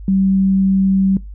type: tone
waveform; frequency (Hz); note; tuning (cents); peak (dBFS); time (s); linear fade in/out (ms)
sine; 192.3; G3; -33; -11; 0.08-1.17; 2
effects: noise-tail reverb RT60 0.2 s tail -21 dB re dry + added 50 Hz sine -29 dBFS peak until 1.34 s

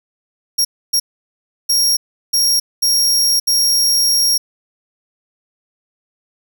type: tone bursts at uneven times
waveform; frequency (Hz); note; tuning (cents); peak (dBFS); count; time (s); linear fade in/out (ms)
sawtooth; 5588; F8; 0; -9; 6; 0.58-0.65 / 0.93-1 / 1.69-1.97 / 2.33-2.6 / 2.82-3.4 / 3.47-4.38; 10
effects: none

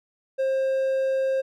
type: tone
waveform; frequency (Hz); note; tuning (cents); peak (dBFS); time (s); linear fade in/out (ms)
triangle; 532; C5; +29; -19; 0.38-1.42; 20
effects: none

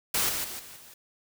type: noise with level steps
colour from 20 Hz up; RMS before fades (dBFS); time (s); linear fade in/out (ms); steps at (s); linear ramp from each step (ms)
white; -26 / -31 / -38 / -46 / -50; 0.14-0.94; 5; 0.29 / 0.44 / 0.59 / 0.76; 5
effects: none

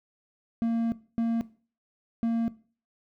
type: tone bursts at uneven times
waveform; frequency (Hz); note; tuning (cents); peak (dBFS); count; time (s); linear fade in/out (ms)
triangle; 229.9; A#3; -24; -21; 3; 0.62-0.92 / 1.18-1.41 / 2.23-2.48; 0
effects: noise-tail reverb RT60 0.4 s tail -18 dB re dry

